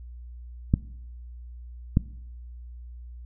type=clicks; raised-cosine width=5 ms; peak=-6 dBFS; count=2; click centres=0.739 / 1.971 s; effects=noise-tail reverb RT60 0.8 s tail -21 dB re dry + added 60 Hz sine -39 dBFS peak until 3.25 s